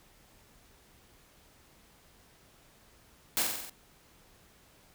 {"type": "noise with echo", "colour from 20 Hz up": "white", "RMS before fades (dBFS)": -28, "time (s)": [3.37, 3.42], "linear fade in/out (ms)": 0, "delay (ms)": 46, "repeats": 6, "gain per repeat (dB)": -3, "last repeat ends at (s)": 3.696, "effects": ["pink hiss -61 dBFS RMS until 4.94 s"]}